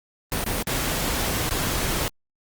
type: noise with dropouts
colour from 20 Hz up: pink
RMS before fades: -25 dBFS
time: 0.32-2.08 s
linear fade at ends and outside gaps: 0 ms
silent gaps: 0.44-0.463 / 0.625-0.671 / 1.493-1.509 s
effects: Opus 32 kbps